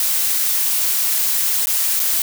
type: noise with dropouts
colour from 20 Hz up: blue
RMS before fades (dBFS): -18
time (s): 0-2.22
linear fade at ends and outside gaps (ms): 1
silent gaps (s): 1.658-1.67 / 1.995-1.999
effects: none